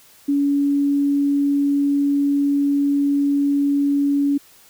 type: tone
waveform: sine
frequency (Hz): 283.3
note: C#4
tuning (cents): +38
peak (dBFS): -15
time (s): 0.28-4.38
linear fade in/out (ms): 10
effects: white hiss -50 dBFS RMS until 4.69 s